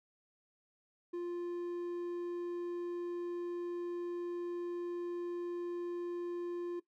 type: tone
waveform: triangle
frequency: 349.2 Hz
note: F4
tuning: in tune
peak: -34 dBFS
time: 1.13-6.8 s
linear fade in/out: 10 ms
effects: noise-tail reverb RT60 0.1 s tail -17 dB re dry